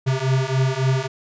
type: beating tone pair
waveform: square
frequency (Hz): 130 / 133.6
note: C3 / C3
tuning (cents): -11 / +36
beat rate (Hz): 3.6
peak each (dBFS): -22 / -21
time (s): 0.06-1.08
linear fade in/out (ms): 20
effects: resampled to 16000 Hz